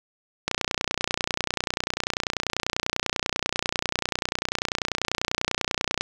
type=click train; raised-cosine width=0.2 ms; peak=-6 dBFS; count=168; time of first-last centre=0.48-6.01 s; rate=30.2 Hz; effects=7-bit